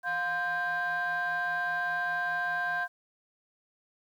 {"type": "tone cluster", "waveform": "sine", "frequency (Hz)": [709, 1034, 1578], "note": ["F5", "C6", "G6"], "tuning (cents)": [26, -21, 11], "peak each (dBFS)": [-32, -36, -28], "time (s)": [0.03, 2.88], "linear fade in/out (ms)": 50, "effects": ["tanh soft clip ceiling -24 dBFS", "10-bit"]}